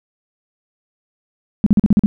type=tone bursts; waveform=sine; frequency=207.7 Hz; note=G#3; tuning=in tune; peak=-7 dBFS; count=7; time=1.64-2.06 s; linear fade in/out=0 ms; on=24 ms; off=42 ms; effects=none